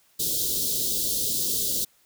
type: band-stop noise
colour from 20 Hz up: white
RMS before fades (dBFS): -26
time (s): 0.19-1.85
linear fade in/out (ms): 10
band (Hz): 530 to 3400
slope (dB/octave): 48
effects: white hiss -62 dBFS RMS until 2.05 s